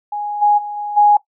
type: tone with level steps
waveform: sine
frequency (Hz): 829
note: G#5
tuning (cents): -3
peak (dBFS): -20 / -9 / -23 / -21 / -7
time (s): 0.12-1.17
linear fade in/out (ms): 5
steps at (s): 0.41 / 0.57 / 0.76 / 0.96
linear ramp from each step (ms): 20
effects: noise-tail reverb RT60 0.1 s tail -17 dB re dry